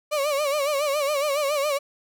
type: tone with vibrato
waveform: 35% pulse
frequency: 577 Hz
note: D5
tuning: 31 cents flat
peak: -20 dBFS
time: 0.11-1.79 s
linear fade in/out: 20 ms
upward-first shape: sine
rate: 7.2 Hz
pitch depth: 97 cents each way
effects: none